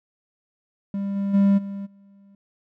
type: tone with level steps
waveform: triangle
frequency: 198.5 Hz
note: G3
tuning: 22 cents sharp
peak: -22 / -20 / -12 / -27 / -47 dBFS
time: 0.94-2.35 s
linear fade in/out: 2 ms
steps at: 1.15 / 1.33 / 1.57 / 1.85 s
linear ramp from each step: 20 ms
effects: none